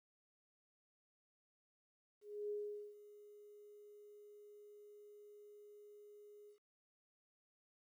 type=tone with ADSR envelope; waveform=sine; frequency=415.3 Hz; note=G#4; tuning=in tune; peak=-39 dBFS; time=2.21-6.59 s; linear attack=290 ms; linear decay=440 ms; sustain=-18 dB; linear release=100 ms; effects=13-bit